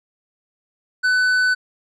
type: tone with tanh clipping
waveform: triangle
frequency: 1500 Hz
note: F#6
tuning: 23 cents sharp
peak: -16 dBFS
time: 1.03-1.55 s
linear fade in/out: 20 ms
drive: 12 dB
effects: none